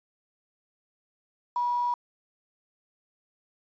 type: tone with quantisation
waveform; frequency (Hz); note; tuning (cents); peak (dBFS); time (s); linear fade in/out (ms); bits
sine; 969; B5; -33; -24; 1.56-1.94; 2; 8
effects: resampled to 16000 Hz